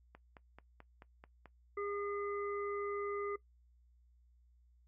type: click train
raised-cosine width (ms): 0.5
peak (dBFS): -38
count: 7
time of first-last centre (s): 0.15-1.457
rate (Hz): 4.59
type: harmonic tone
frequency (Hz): 406.4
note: G#4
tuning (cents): -38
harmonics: 1 / 3 / 5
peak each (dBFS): -38 / -43 / -49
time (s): 1.77-3.36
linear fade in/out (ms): 5
effects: noise-tail reverb RT60 0.1 s tail -18 dB re dry + added 60 Hz sine -64 dBFS peak until 4.87 s